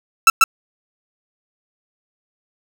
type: tone with echo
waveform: 30% pulse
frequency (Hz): 1329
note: E6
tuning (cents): +14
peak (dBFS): -3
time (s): 0.27-0.3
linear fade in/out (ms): 2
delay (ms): 140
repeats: 1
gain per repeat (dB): -2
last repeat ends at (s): 0.44
effects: none